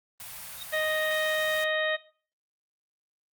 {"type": "band-stop noise", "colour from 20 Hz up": "white", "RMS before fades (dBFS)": -41, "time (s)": [0.2, 1.64], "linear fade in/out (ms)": 0, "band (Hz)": [210, 550], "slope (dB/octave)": 48}
{"type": "tone with exponential growth", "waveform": "sine", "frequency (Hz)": 3729, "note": "A#7", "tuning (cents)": 0, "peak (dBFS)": -33, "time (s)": [0.53, 0.63], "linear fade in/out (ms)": 5, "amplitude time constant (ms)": 20}
{"type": "harmonic tone", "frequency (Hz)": 622.3, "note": "D#5", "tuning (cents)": 0, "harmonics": [1, 2, 3, 4, 5, 6], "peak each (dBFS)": [-28, -38, -29, -40, -39, -37], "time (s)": [0.72, 1.97], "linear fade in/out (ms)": 20}
{"effects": ["noise-tail reverb RT60 0.4 s tail -17 dB re dry", "Opus 32 kbps"]}